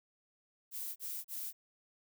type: noise bursts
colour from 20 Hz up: violet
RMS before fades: -41 dBFS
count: 3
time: 0.71-1.53 s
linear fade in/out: 50 ms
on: 250 ms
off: 35 ms
effects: none